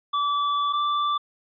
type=tone pair in turn; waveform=square; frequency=1155 / 1170.4 Hz; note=D6 / D6; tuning=-29 / -6 cents; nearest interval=unison; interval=23 cents; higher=second; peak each=-22 dBFS; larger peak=neither; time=0.13-0.73 / 0.73-1.18 s; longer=first; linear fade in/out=10 ms; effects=resampled to 11025 Hz